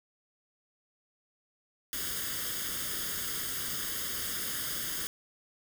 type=noise with comb filter; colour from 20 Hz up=white; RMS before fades=-35 dBFS; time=1.93-5.07 s; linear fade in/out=0 ms; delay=0.6 ms; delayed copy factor=+0.75; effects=none